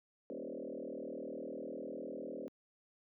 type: tone with frequency modulation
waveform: sine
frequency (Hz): 392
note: G4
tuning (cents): 0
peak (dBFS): -40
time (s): 0.3-2.48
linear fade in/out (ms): 0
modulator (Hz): 39.8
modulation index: 4.5
effects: high-pass 200 Hz 12 dB/octave